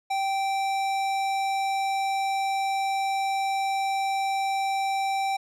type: tone with tanh clipping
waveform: sine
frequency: 780 Hz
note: G5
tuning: 9 cents flat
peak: -26 dBFS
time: 0.1-5.37 s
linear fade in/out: 10 ms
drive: 18 dB
effects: none